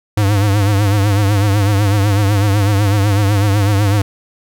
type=tone with vibrato; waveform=square; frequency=101.5 Hz; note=G#2; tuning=39 cents flat; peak=-11 dBFS; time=0.17-4.02 s; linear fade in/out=5 ms; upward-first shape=triangle; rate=8 Hz; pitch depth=100 cents each way; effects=none